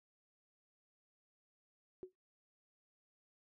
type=tone with exponential decay; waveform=sine; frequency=370 Hz; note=F#4; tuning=in tune; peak=-40 dBFS; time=2.03-2.13 s; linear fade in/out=0 ms; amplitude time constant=20 ms; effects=noise-tail reverb RT60 0.2 s tail -26 dB re dry